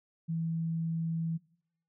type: tone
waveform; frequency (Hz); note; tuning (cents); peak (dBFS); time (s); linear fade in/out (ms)
sine; 164.1; E3; -8; -30; 0.28-1.38; 20
effects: noise-tail reverb RT60 0.7 s tail -22 dB re dry